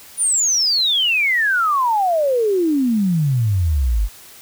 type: exponential sweep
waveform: sine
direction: down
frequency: 9800 to 46.57 Hz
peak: -14 dBFS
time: 0.17-4.09 s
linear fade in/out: 50 ms
effects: white hiss -42 dBFS RMS until 4.41 s